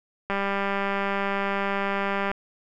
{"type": "click train", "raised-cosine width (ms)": 0.5, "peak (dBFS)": -12, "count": 400, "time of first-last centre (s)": [0.3, 2.315], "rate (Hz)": 198, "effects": []}